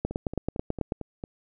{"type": "two click trains", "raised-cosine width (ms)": 2, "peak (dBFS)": [-13, -21], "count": [9, 6], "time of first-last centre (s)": [[0.05, 0.921], [0.11, 1.239]], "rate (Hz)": [9.18, 4.43], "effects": []}